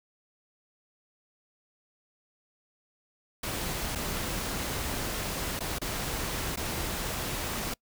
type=noise with dropouts; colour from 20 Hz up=pink; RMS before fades=-33 dBFS; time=3.43-7.74 s; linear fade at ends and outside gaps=5 ms; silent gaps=3.952-3.956 / 5.593-5.605 / 5.786-5.815 / 6.56-6.571 s; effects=noise-tail reverb RT60 0.1 s tail -26 dB re dry